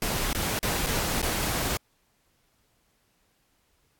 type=noise with dropouts; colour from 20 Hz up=pink; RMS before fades=-28 dBFS; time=0.02-1.77 s; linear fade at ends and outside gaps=1 ms; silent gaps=0.33-0.348 / 0.59-0.629 / 0.863-0.867 / 1.218-1.227 s; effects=pink hiss -69 dBFS RMS until 3.99 s + AAC 64 kbps